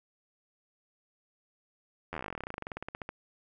slowing click train, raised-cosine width 0.5 ms, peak -22 dBFS, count 30, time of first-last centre 2.13-3.091 s, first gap 11 ms, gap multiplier 1.07, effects none

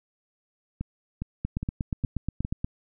two click trains, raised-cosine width 5 ms, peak -15 / -18 dBFS, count 11 / 5, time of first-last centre 1.45-2.645 / 0.81-2.449 s, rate 8.37 / 2.44 Hz, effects none

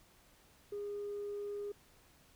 sine tone, 409.3 Hz, G#4, 25 cents flat, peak -37 dBFS, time 0.72-1.72 s, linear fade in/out 5 ms, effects tanh soft clip ceiling -35 dBFS + pink hiss -65 dBFS RMS until 2.35 s

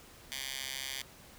10% pulse tone with high-pass filter, 134 Hz, C3, 42 cents sharp, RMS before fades -40 dBFS, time 0.32-1.02 s, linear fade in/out 0 ms, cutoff 2800 Hz, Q 1.2, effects pink hiss -55 dBFS RMS until 1.38 s

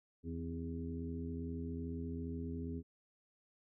harmonic tone with a mistuned harmonic, 82.41 Hz, E2, in tune, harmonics 1 / 2 / 3 / 4 / 5, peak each -43 / -46 / -43 / -53 / -49 dBFS, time 0.23-2.83 s, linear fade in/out 50 ms, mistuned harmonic 3, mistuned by +54 cents, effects none

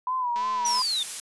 sine tone with vibrato, 992 Hz, B5, 7 cents sharp, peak -24 dBFS, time 0.07-0.82 s, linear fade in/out 2 ms, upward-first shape sine, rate 2.9 Hz, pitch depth 71 cents each way
click train, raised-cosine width 0.2 ms, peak -24 dBFS, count 96, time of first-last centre 0.36-0.796 s, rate 218 Hz
sine linear sweep, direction down, 5920 to 3501 Hz, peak -24 dBFS, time 0.65-1.03 s, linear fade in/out 2 ms
blue noise, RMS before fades -31 dBFS, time 0.66-1.2 s, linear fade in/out 2 ms
effects resampled to 24000 Hz

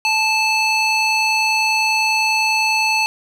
square tone with band-pass filter, 875 Hz, A5, 10 cents flat, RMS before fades -17 dBFS, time 0.05-3.06 s, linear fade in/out 0 ms, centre 3200 Hz, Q 1.4, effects none

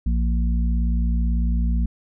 harmonic tone, 58.1 Hz, A#1, 5 cents flat, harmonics 1 / 3 / 4, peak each -18 / -28 / -30 dBFS, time 0.06-1.86 s, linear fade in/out 5 ms, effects none

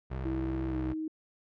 25% pulse tone with vibrato, 64.8 Hz, C2, 16 cents flat, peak -30 dBFS, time 0.1-0.94 s, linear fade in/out 20 ms, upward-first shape square, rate 19 Hz, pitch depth 85 cents each way
sine tone with pitch glide, 325.6 to 314.7 Hz, E4 to D#4, -21 to +20 cents, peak -32 dBFS, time 0.25-1.08 s, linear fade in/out 5 ms, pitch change -59 cents, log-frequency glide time 0.69-0.76 s
effects low-pass 2000 Hz 12 dB/octave

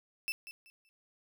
35% pulse tone with echo, 2646 Hz, E7, 6 cents sharp, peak -31 dBFS, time 0.28-0.32 s, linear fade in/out 0 ms, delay 190 ms, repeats 3, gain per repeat -12 dB, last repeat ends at 0.89 s, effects none

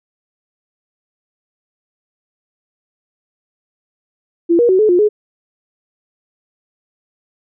sine tone with pitch steps, 339.4 / 476.5 / 374.4 / 429.5 / 355 / 421.4 Hz, F4 / A#4 / F#4 / A4 / F4 / G#4, -49 / +38 / +20 / -42 / +28 / +25 cents, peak -8 dBFS, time 4.49-5.09 s, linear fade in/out 20 ms, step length 100 ms, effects none

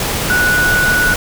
sine tone in noise, 1473 Hz, F#6, 8 cents flat, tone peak -11 dBFS, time 0.3-1.14 s, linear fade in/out 2 ms, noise pink, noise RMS -18 dBFS, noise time 0-1.16 s, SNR +4 dB, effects none

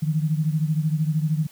sine beating tone pair, 152.5 / 165.5 Hz, D#3 / E3, -34 / +7 cents, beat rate 13 Hz, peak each -21 / -25 dBFS, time 0.02-1.47 s, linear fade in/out 10 ms, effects white hiss -51 dBFS RMS until 1.51 s

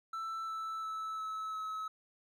triangle tone with pitch steps, 1328 / 1318.1 / 1308.2 / 1298.4 / 1288.7 Hz, E6 / E6 / E6 / E6 / E6, +12 / -1 / -14 / -27 / -40 cents, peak -35 dBFS, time 0.13-1.88 s, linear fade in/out 5 ms, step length 350 ms, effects none

